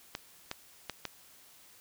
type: clicks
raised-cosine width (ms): 0.2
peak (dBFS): -18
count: 4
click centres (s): 0.151 / 0.514 / 0.897 / 1.053
effects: white hiss -58 dBFS RMS until 1.8 s